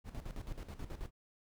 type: noise with tremolo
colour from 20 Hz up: brown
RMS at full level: -42 dBFS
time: 0.04-1.11 s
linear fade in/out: 50 ms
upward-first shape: square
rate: 9.3 Hz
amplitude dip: 70%
effects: none